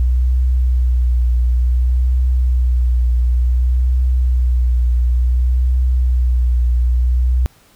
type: tone with vibrato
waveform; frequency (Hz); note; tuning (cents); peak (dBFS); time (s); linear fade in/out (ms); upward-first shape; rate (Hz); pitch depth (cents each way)
sine; 61.74; B1; 0; -10; 0-7.46; 0; triangle; 0.56; 42
effects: tanh soft clip ceiling -7 dBFS + pink hiss -51 dBFS RMS until 7.75 s